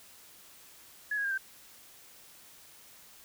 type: tone with pitch steps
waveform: sine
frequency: 1695 / 1648.7 / 1603.6 / 1559.7 Hz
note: G#6 / G#6 / G6 / G6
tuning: +35 / -13 / +39 / -9 cents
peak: -29 dBFS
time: 1.11-1.378 s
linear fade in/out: 5 ms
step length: 67 ms
effects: white hiss -55 dBFS RMS until 3.24 s